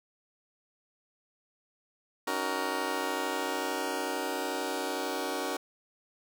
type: chord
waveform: 15% pulse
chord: D# minor seventh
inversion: third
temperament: just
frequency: 280 / 311.1 / 373.4 / 466.7 Hz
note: C#4 / D#4 / F#4 / A#4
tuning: +18 / 0 / +16 / +2 cents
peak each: -30 / -32 / -29 / -29 dBFS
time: 2.27-5.57 s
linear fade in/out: 5 ms
effects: none